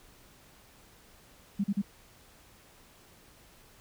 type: tone bursts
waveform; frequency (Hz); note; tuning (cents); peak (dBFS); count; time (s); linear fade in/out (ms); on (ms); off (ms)
sine; 200.3; G3; +38; -25; 3; 1.59-1.819; 10; 51; 38
effects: pink hiss -58 dBFS RMS until 3.8 s